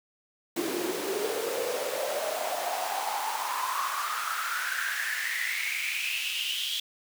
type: noise with high-pass filter sweep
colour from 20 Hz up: pink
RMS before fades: -31 dBFS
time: 0.56-6.8 s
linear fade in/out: 5 ms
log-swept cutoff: 320 to 3300 Hz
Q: 8
effects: none